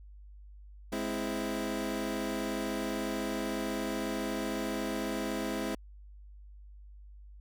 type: chord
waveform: 25% pulse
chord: Ab augmented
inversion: none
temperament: equal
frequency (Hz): 207.7 / 261.6 / 329.6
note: Ab3 / C4 / E4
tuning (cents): 0 / 0 / 0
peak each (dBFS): -33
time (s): 0.92-5.75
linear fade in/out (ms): 5
effects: added 50 Hz sine -48 dBFS peak until 7.4 s